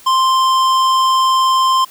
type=tone with hard clipping; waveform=sine; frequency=1046.5 Hz; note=C6; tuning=in tune; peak=-12 dBFS; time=0.06-1.85 s; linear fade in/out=10 ms; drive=13 dB; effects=white hiss -42 dBFS RMS until 1.9 s